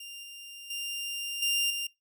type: tone with level steps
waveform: sawtooth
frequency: 2794 Hz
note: F7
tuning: in tune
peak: -38 / -40 / -30 / -22 / -28 dBFS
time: 0-1.87 s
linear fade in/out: 5 ms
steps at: 0.23 / 0.7 / 1.42 / 1.7 s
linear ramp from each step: 5 ms
effects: noise-tail reverb RT60 0.2 s tail -22 dB re dry